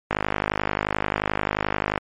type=click train; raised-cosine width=0.5 ms; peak=-6 dBFS; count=97; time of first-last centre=0.11-1.978 s; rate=51.4 Hz; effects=MP3 48 kbps